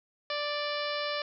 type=harmonic tone; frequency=587.3 Hz; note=D5; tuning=in tune; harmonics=1 / 2 / 3 / 4 / 5 / 6 / 7 / 8 / 9; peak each=-34 / -37 / -39 / -40 / -41 / -42 / -42 / -43 / -44 dBFS; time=0.3-1.22 s; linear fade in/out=2 ms; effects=none